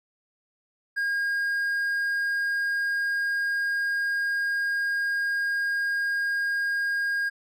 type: tone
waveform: triangle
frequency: 1624 Hz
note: G#6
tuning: 39 cents flat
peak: -22 dBFS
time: 0.96-7.3 s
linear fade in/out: 20 ms
effects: none